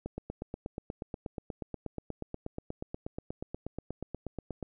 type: click train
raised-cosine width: 2 ms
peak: -23 dBFS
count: 39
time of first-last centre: 0.06-4.627 s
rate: 8.32 Hz
effects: none